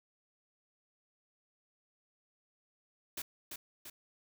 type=noise with echo; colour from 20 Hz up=white; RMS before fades=-40 dBFS; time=3.17-3.22 s; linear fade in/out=5 ms; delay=340 ms; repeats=2; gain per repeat=-4 dB; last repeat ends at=3.9 s; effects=none